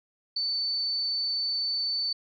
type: tone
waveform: sine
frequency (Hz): 4516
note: C#8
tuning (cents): +31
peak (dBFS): -26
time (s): 0.36-2.13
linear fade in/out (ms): 5
effects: none